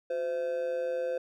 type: tone with amplitude modulation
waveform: triangle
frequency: 514 Hz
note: C5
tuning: 31 cents flat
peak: -24 dBFS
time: 0.1-1.18 s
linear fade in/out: 5 ms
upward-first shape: sine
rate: 152 Hz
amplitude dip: 65%
effects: none